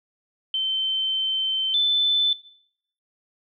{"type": "tone pair in turn", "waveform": "sine", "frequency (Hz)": [3092, 3518], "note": ["G7", "A7"], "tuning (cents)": [-24, -1], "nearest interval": "major second", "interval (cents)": 223, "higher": "second", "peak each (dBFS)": [-21, -17], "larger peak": "second", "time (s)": [[0.54, 1.74], [1.74, 2.33]], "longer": "first", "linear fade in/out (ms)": 2, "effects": ["noise-tail reverb RT60 0.7 s tail -19 dB re dry"]}